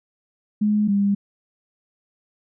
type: tone pair in turn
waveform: sine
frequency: 210 / 200.7 Hz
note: G#3 / G3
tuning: +19 / +41 cents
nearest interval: minor second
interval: 78 cents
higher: first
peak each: -16 dBFS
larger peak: neither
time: 0.61-0.88 / 0.88-1.15 s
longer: neither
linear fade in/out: 10 ms
effects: none